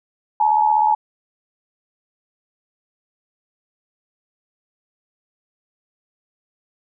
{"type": "tone pair together", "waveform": "sine", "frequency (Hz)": [857, 933.1], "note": ["A5", "A#5"], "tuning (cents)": [-46, 1], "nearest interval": "minor second", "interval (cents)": 147, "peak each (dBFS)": [-14, -19], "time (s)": [0.4, 0.95], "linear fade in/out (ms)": 5, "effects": []}